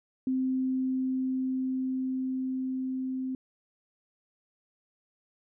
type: tone with level ramp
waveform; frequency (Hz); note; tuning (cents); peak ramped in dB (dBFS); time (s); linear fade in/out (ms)
sine; 260; C4; -11; -25 to -30; 0.27-3.35; 2
effects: none